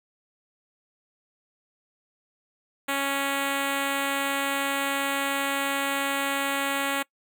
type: tone with notch filter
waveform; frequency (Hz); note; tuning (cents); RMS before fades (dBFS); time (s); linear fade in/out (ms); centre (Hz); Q
5% pulse; 277.2; C#4; 0; -27; 2.88-7.03; 10; 5100; 1.2
effects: noise-tail reverb RT60 0.1 s tail -23 dB re dry